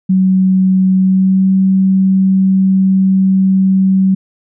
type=tone with pitch glide; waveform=sine; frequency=188 to 190.62 Hz; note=F#3 to G3; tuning=+28 to -48 cents; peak=-7 dBFS; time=0.09-4.15 s; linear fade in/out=10 ms; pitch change=+24 cents; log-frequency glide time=0.96-1.51 s; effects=none